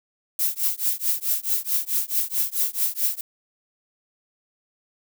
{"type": "noise with tremolo", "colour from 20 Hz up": "violet", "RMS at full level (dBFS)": -20, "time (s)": [0.39, 3.21], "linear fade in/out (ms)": 2, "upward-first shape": "triangle", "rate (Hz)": 4.6, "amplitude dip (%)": 100, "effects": []}